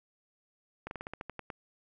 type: slowing click train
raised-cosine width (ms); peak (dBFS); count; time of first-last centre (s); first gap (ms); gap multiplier
0.5; -24; 10; 0.87-1.502; 41; 1.13
effects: none